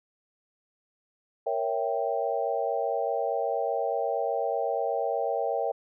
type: chord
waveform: sine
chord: A# diminished seventh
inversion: none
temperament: equal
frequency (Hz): 466.2 / 554.4 / 659.3 / 784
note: A#4 / C#5 / E5 / G5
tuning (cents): 0 / 0 / 0 / 0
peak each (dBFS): -31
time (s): 1.46-5.72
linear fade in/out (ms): 10
effects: none